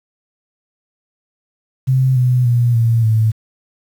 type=tone with pitch steps; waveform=sine; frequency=130.81 / 125.41 / 120.23 / 115.27 / 110.51 Hz; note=C3 / B2 / B2 / A#2 / A2; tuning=0 / +27 / -46 / -19 / +8 cents; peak=-10 dBFS; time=1.87-3.32 s; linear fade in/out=20 ms; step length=290 ms; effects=7-bit